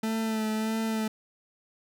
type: tone with vibrato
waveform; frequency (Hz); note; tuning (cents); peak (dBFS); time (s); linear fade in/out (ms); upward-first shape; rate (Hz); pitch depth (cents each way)
40% pulse; 220; A3; 0; -26; 0.03-1.08; 5; sine; 1.6; 23
effects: none